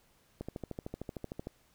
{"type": "click train", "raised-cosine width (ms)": 2, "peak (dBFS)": -25, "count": 15, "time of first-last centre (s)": [0.41, 1.471], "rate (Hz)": 13.2, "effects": ["pink hiss -68 dBFS RMS until 1.74 s"]}